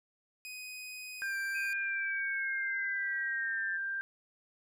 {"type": "tone with pitch glide", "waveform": "sawtooth", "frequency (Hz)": [2502, 2348], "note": ["D#7", "D7"], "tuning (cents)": [9, -1], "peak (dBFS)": -39, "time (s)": [0.45, 1.73], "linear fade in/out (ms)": 0, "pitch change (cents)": -110, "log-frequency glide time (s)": [1.19, 1.37]}
{"type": "tone", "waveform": "sine", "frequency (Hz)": 1584, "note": "G6", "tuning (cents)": 18, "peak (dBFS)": -33, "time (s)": [1.22, 4.01], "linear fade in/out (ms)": 0}
{"type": "exponential sweep", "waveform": "sine", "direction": "down", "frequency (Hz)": [2515, 1747], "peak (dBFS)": -36, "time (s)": [1.54, 3.78], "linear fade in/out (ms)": 20}
{"effects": []}